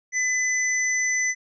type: tone pair together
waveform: sine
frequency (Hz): 2010 / 6023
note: B6 / F#8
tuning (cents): +30 / +30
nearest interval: octave + perfect fifth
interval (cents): 1900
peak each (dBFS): -22 / -26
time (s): 0.12-1.35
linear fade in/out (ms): 50
effects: none